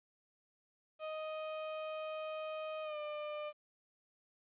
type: tone with pitch glide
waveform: 35% pulse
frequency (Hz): 624 to 598.9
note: D#5 to D5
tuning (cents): +5 to +34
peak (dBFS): -38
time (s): 0.99-3.53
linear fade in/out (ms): 50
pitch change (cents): -71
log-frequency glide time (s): 2.83-2.97
effects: resampled to 8000 Hz + 12-bit